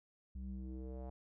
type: tone with low-pass filter sweep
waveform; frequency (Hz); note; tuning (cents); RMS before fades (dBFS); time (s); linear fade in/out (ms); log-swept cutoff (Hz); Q
square; 64; C2; -38; -45; 0.35-1.1; 5; 140 to 740; 2.9
effects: none